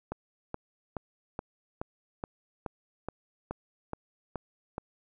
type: click train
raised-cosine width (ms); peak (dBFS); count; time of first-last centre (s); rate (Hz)
1; -20; 12; 0.12-4.781; 2.36
effects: none